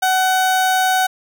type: tone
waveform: 30% pulse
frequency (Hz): 750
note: F#5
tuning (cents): +23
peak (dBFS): -11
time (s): 0.02-1.07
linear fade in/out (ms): 10
effects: none